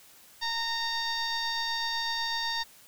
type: tone with frequency modulation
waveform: sine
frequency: 2765 Hz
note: F7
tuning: 18 cents flat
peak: -28 dBFS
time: 0.41-2.64 s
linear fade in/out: 20 ms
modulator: 923 Hz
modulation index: 2.6
effects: white hiss -55 dBFS RMS until 2.87 s